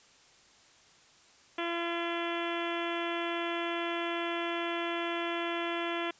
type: harmonic tone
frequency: 340.3 Hz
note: F4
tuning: 45 cents flat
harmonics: 1 / 2 / 3 / 4 / 5 / 6 / 7 / 8 / 9 / 10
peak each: -35 / -38 / -40 / -41 / -42 / -43 / -43 / -44 / -45 / -45 dBFS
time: 1.58-6.11 s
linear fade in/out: 5 ms
effects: white hiss -60 dBFS RMS until 6.19 s + resampled to 16000 Hz